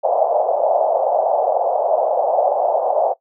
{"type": "band-pass noise", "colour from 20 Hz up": "pink", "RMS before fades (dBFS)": -17, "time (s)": [0.03, 3.14], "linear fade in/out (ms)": 20, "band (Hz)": [570, 760], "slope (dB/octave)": 48, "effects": ["noise-tail reverb RT60 0.1 s tail -18 dB re dry"]}